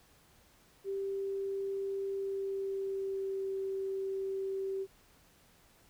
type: tone with pitch glide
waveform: sine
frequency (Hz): 392 to 386.8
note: G4 to G4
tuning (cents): 0 to -23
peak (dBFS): -33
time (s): 0.84-4.87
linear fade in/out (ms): 50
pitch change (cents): -23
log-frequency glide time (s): 2.12-3.55
effects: pink hiss -64 dBFS RMS until 5.89 s